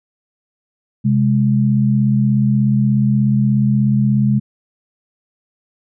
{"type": "tone pair together", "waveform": "sine", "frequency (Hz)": [130.81, 207.5], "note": ["C3", "G#3"], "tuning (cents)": [0, -1], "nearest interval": "minor sixth", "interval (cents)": 799, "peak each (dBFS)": -14, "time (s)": [1.04, 4.4], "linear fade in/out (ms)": 20, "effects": []}